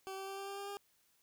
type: tone with pitch steps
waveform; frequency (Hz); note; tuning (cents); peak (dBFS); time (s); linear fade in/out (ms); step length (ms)
20% pulse; 384 / 387.1 / 390.3 / 393.4 / 396.6 / 399.8 / 403.1; G4 / G4 / G4 / G4 / G4 / G4 / G4; -36 / -22 / -8 / +6 / +20 / +34 / +48; -37; 0.07-0.77; 0; 100
effects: white hiss -73 dBFS RMS until 1.22 s